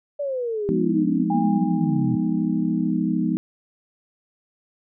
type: exponential sweep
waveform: sine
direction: down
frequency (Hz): 587.3 to 124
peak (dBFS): -23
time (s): 0.19-2.16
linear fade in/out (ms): 10
type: chord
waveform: sine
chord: F half-diminished seventh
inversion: none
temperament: equal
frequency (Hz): 174.61 / 207.7 / 246.9 / 311.1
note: F3 / Ab3 / Cb4 / Eb4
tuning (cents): 0 / 0 / 0 / 0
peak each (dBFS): -25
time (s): 0.69-3.37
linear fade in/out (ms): 0
type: tone with exponential decay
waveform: sine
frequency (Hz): 809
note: G#5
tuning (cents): -46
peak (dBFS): -22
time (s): 1.3-2.91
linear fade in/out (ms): 5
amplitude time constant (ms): 350
effects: none